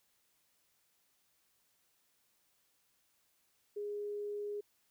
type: tone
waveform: sine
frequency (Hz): 412.8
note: G#4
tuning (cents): -10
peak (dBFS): -37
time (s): 3.76-4.61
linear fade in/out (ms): 10
effects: white hiss -75 dBFS RMS until 4.9 s